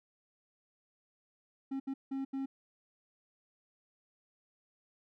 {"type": "tone bursts at uneven times", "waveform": "triangle", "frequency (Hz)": 270, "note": "C#4", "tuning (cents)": -45, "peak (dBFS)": -32, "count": 4, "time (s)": [[1.71, 1.8], [1.87, 1.94], [2.11, 2.25], [2.33, 2.46]], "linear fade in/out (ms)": 10, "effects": []}